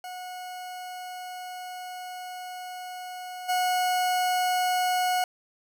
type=tone with level steps; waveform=40% pulse; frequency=730 Hz; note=F#5; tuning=24 cents flat; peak=-35 / -22 dBFS; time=0.04-5.24 s; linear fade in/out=2 ms; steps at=3.48 s; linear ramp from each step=20 ms; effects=none